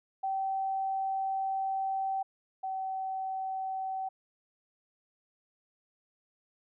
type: tone pair in turn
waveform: sine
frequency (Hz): 772 / 763.6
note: G5 / G5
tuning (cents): -27 / -46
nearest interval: unison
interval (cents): 19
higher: first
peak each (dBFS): -29 / -32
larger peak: first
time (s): 0.23-2.23 / 2.63-4.09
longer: first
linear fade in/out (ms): 10
effects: none